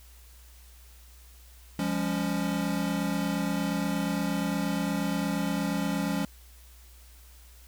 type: chord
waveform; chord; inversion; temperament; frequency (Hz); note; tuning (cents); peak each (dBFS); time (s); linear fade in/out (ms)
square; Db major; first; equal with one note detuned; 174.61 / 203.1 / 277.2; F3 / Ab3 / Db4; 0 / -38 / 0; -32; 1.79-6.25; 2
effects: added 60 Hz sine -50 dBFS peak until 7.67 s + white hiss -57 dBFS RMS until 7.67 s